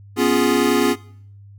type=chord; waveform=square; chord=C# dominant seventh; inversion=third; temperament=equal; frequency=246.9 / 277.2 / 349.2 / 415.3 Hz; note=B3 / C#4 / E#4 / G#4; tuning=0 / 0 / 0 / 0 cents; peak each=-21 dBFS; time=0.16-0.96 s; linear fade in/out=50 ms; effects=noise-tail reverb RT60 0.6 s tail -20 dB re dry + added 100 Hz sine -40 dBFS peak until 1.58 s